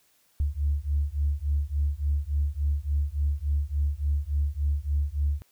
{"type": "beating tone pair", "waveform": "sine", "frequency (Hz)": [70.8, 74.3], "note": ["C#2", "D2"], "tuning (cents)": [37, 21], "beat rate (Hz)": 3.5, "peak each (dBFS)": -26, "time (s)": [0.4, 5.42], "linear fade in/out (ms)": 0, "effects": ["tanh soft clip ceiling -16 dBFS", "white hiss -65 dBFS RMS until 5.51 s"]}